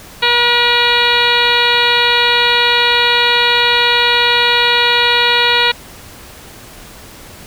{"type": "harmonic tone", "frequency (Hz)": 480, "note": "B4", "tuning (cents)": -49, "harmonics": [1, 2, 3, 4, 5, 6, 7, 8, 9], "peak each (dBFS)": [-20, -17, -18, -18, -17, -19, -21, -16, -21], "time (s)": [0.22, 5.72], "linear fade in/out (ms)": 10, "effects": ["pink hiss -36 dBFS RMS until 7.46 s"]}